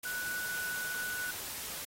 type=tone in noise; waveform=sine; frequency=1480 Hz; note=F#6; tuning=in tune; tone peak=-35 dBFS; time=0.05-1.31 s; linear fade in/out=5 ms; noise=white; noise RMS=-41 dBFS; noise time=0.03-1.85 s; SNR=+3 dB; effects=AAC 48 kbps